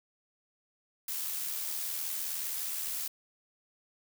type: noise with amplitude modulation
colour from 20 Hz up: blue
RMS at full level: -34 dBFS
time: 1.08-3.08 s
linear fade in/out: 5 ms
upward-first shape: sine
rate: 79.4 Hz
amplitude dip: 35%
effects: none